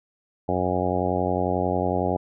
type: harmonic tone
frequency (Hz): 91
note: F#2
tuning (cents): -28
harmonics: 1 / 2 / 3 / 4 / 5 / 6 / 7 / 8 / 9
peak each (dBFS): -30 / -30 / -30 / -30 / -30 / -30 / -30 / -30 / -30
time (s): 0.48-2.17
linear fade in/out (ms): 10
effects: none